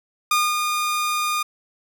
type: tone with ADSR envelope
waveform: sawtooth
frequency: 1218 Hz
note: D#6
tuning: 37 cents flat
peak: -12 dBFS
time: 0.31-1.43 s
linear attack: 4 ms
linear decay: 220 ms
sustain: -5 dB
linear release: 9 ms
effects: none